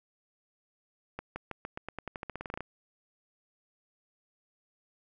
accelerating click train, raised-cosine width 0.5 ms, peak -22 dBFS, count 18, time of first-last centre 1.19-2.606 s, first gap 170 ms, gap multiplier 0.9, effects none

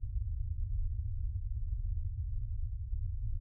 pink low-pass noise, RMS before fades -35 dBFS, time 0-3.4 s, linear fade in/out 50 ms, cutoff 110 Hz, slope 96 dB/octave, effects none

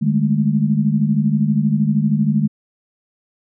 sine tone cluster, 150.9 / 204.5 / 217.2 Hz, D3 / G#3 / A3, +47 / -26 / -22 cents, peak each -18 dBFS, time 0.01-2.48 s, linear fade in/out 20 ms, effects none

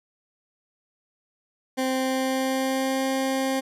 20% pulse tone with pitch glide, 260.9 to 265.9 Hz, C4 to C4, -5 to +28 cents, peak -18 dBFS, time 1.77-3.61 s, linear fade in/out 20 ms, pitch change +33 cents, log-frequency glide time 1.89-3.05 s, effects resampled to 32000 Hz

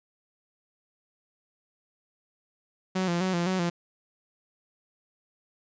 sawtooth tone with vibrato, 179.5 Hz, F3, 48 cents sharp, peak -21 dBFS, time 2.95-3.7 s, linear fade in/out 10 ms, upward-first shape square, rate 3.9 Hz, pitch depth 70 cents each way, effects resampled to 16000 Hz

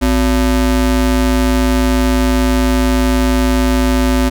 square ring-modulated tone, 156.9 Hz, D#3, 15 cents sharp, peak -8 dBFS, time 0.01-4.3 s, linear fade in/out 20 ms, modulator 99.9 Hz, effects none

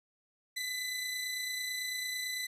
sawtooth tone pair together, 2007 / 3985 Hz, B6 / B7, +27 / +15 cents, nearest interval octave, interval 1188 cents, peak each -33 / -36 dBFS, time 0.56-2.47 s, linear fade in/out 10 ms, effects resampled to 32000 Hz

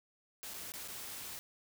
white noise with dropouts, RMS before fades -45 dBFS, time 0.43-1.39 s, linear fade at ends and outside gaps 0 ms, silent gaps 0.537-0.542 / 0.72-0.738 / 0.877-0.883 s, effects none

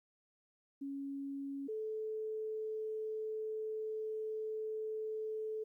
sine tone pair in turn, 277.2 / 435.2 Hz, C#4 / A4, 0 / -19 cents, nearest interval minor sixth, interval 781 cents, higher second, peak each -39 / -37 dBFS, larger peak second, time 0.81-1.68 / 1.68-5.64 s, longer second, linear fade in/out 10 ms, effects 13-bit

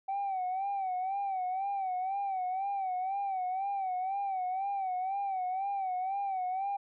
sine tone with vibrato, 765 Hz, G5, 42 cents flat, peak -29 dBFS, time 0.08-6.77 s, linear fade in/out 10 ms, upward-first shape sine, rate 2 Hz, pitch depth 84 cents each way, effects tanh soft clip ceiling -28 dBFS

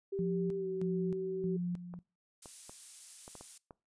sine tone with pitch glide, 392 to 379.5 Hz, G4 to F#4, 0 to +44 cents, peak -34 dBFS, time 0.12-1.57 s, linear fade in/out 10 ms, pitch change -56 cents, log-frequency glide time 0.57-0.67 s
sine tone with tremolo, 176.4 Hz, F3, 18 cents sharp, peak -32 dBFS, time 0.19-1.99 s, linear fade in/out 0 ms, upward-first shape square, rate 1.6 Hz, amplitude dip 70%
clicks, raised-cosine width 1 ms, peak -35 dBFS, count 7, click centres 1.939 / 2.458 / 2.695 / 3.279 / 3.353 / 3.41 / 3.708 s
violet noise, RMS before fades -45 dBFS, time 2.42-3.58 s, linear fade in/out 5 ms
effects noise-tail reverb RT60 0.3 s tail -23 dB re dry + resampled to 22050 Hz

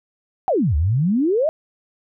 sine exponential two-way sweep, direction down then up, 822 to 69.3 to 660 Hz, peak -15 dBFS, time 0.48-1.49 s, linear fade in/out 0 ms, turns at 0.76 s, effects none

